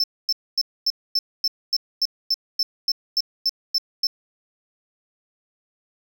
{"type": "tone bursts", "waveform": "triangle", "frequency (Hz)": 5300, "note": "E8", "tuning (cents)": 9, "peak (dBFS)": -16, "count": 15, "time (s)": [0, 4.07], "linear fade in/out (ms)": 2, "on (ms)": 38, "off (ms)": 250, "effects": []}